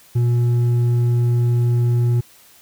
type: tone with hard clipping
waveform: sine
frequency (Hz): 120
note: B2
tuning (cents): -49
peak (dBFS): -15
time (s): 0.15-2.21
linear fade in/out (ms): 10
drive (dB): 4
effects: white hiss -49 dBFS RMS until 2.61 s